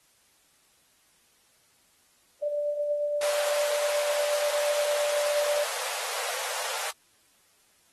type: tone with tremolo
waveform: sine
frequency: 587.3 Hz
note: D5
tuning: in tune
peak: -24 dBFS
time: 2.42-5.64 s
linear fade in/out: 10 ms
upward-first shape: sine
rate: 8.5 Hz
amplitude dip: 30%
type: high-pass noise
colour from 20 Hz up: pink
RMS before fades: -33 dBFS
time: 3.21-6.91 s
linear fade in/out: 5 ms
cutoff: 470 Hz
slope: 96 dB/octave
effects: white hiss -64 dBFS RMS until 7.92 s + AAC 32 kbps